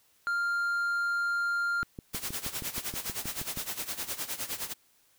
triangle tone, 1396.9 Hz, F6, in tune, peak -25 dBFS, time 0.27-1.83 s, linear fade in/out 0 ms
click train, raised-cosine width 3 ms, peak -26 dBFS, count 12, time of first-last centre 1.83-3.573 s, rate 6.31 Hz
white noise with tremolo, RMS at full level -33 dBFS, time 2.13-4.74 s, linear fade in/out 20 ms, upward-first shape sine, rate 9.7 Hz, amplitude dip 80%
effects white hiss -66 dBFS RMS until 5.18 s

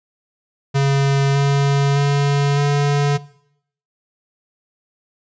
square tone with pitch steps, 138.59 / 140.2 / 141.83 / 143.48 Hz, C#3 / C#3 / C#3 / D3, 0 / +20 / +40 / -40 cents, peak -14 dBFS, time 0.74-3.18 s, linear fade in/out 20 ms, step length 610 ms, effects noise-tail reverb RT60 0.7 s tail -19 dB re dry + resampled to 16000 Hz

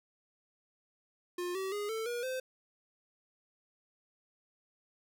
square tone with pitch steps, 354.9 / 382.6 / 412.4 / 444.6 / 479.2 / 516.6 Hz, F4 / G4 / G#4 / A4 / A#4 / C5, +28 / -42 / -12 / +18 / +48 / -22 cents, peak -35 dBFS, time 1.38-2.4 s, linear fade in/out 5 ms, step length 170 ms, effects none

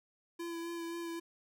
square tone with vibrato, 337.4 Hz, E4, 40 cents sharp, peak -39 dBFS, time 0.39-1.2 s, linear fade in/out 10 ms, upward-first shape sine, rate 3.8 Hz, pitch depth 19 cents each way, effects none

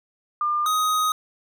sine / square tone pair in turn, 1200 / 1253.1 Hz, D6 / D#6, +37 / +12 cents, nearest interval minor second, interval 75 cents, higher second, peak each -20 dBFS, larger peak neither, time 0.41-0.66 / 0.66-1.12 s, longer second, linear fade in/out 2 ms, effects none

